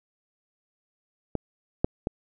clicks, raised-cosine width 2 ms, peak -13 / -7 / -13 dBFS, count 3, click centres 1.353 / 1.845 / 2.071 s, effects none

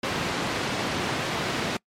pink band-pass noise, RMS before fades -28 dBFS, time 0.03-1.77 s, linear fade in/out 5 ms, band 140 to 4200 Hz, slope 12 dB/octave, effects noise-tail reverb RT60 0.1 s tail -25 dB re dry + MP3 64 kbps

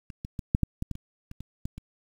clicks, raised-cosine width 5 ms, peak -29 / -23 / -20 / -9 / -11 / -17 / -20 / -27 / -29 / -26 / -20 / -27 dBFS, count 12, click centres 0.102 / 0.249 / 0.392 / 0.549 / 0.633 / 0.824 / 0.913 / 0.954 / 1.314 / 1.406 / 1.655 / 1.78 s, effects 8-bit

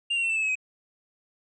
triangle tone with pitch steps, 2794 / 2748 / 2702 / 2657 / 2613 / 2570 / 2527 Hz, F7 / F7 / E7 / E7 / E7 / E7 / D#7, 0 / -29 / +42 / +13 / -16 / -45 / +26 cents, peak -22 dBFS, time 0.1-0.555 s, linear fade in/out 10 ms, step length 65 ms, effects resampled to 22050 Hz

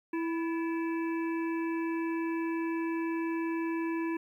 harmonic tone with a mistuned harmonic, 329.6 Hz, E4, in tune, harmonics 1 / 3 / 5 / 7 / 8, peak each -30 / -40 / -44 / -47 / -48 dBFS, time 0.13-4.17 s, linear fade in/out 5 ms, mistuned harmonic 5, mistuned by +71 cents, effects 11-bit

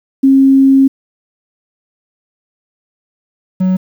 sine / triangle tone pair in turn, 270 / 186.03 Hz, C#4 / F#3, -45 / +10 cents, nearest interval tritone, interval 645 cents, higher first, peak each -4 / -7 dBFS, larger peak first, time 0.23-0.88 / 3.6-3.77 s, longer first, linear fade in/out 10 ms, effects 7-bit

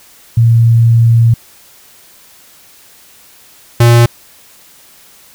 sine / square tone pair in turn, 115.7 / 118.34 Hz, A#2 / A#2, -13 / +27 cents, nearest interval unison, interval 40 cents, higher second, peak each -4 dBFS, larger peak neither, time 0.37-1.34 / 3.8-4.06 s, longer first, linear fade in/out 5 ms, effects white hiss -42 dBFS RMS until 5.34 s

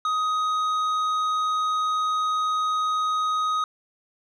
triangle tone with tanh clipping, 1254 Hz, D#6, 13 cents sharp, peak -23 dBFS, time 0.05-3.64 s, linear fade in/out 2 ms, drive 12 dB, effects none

